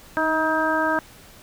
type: harmonic tone with a mistuned harmonic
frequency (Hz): 316.9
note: D#4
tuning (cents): +32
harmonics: 1 / 2 / 3 / 4 / 5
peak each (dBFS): -26 / -25 / -25 / -27 / -24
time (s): 0.17-0.99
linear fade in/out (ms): 0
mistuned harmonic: 1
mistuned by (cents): -22
effects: pink hiss -47 dBFS RMS until 1.42 s